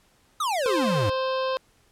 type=exponential sweep; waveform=square; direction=down; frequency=1308 to 92 Hz; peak=-24 dBFS; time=0.4-1.1 s; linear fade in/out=5 ms
type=harmonic tone; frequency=523.3 Hz; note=C5; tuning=in tune; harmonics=1 / 2 / 3 / 5 / 6 / 7 / 8 / 9 / 10; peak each=-25 / -29 / -38 / -39 / -40 / -42 / -43 / -46 / -47 dBFS; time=0.66-1.57 s; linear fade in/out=0 ms
effects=pink hiss -62 dBFS RMS until 1.91 s + low-pass 12000 Hz 12 dB/octave